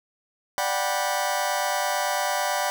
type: chord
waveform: sawtooth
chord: G major seventh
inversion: second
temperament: just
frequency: 588 / 735 / 784 / 980 Hz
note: D5 / F#5 / G5 / B5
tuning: +2 / -12 / 0 / -14 cents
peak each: -25 dBFS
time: 0.58-2.7 s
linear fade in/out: 0 ms
effects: none